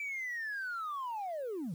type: linear sweep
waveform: sine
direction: down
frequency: 2332 to 144.4 Hz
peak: -34 dBFS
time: 0-1.74 s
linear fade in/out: 2 ms
effects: tanh soft clip ceiling -32 dBFS + 10-bit